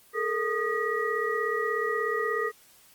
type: tone cluster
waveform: sine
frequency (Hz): 423.9 / 460.5 / 1233 / 1917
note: G#4 / A#4 / D#6 / A#6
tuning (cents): +35 / -21 / -16 / +48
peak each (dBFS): -31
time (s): 0.13-2.52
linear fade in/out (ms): 50
effects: white hiss -57 dBFS RMS until 2.94 s + Opus 24 kbps